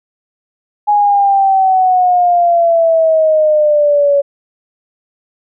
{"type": "exponential sweep", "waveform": "sine", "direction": "down", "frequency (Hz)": [835, 562], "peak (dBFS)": -7, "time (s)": [0.87, 4.22], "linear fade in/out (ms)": 20, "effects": []}